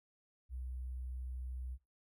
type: tone with sample-and-hold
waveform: sine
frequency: 63.1 Hz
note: B1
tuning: 38 cents sharp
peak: -40 dBFS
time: 0.49-1.78 s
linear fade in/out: 50 ms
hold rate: 11025 Hz
effects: noise-tail reverb RT60 0.3 s tail -21 dB re dry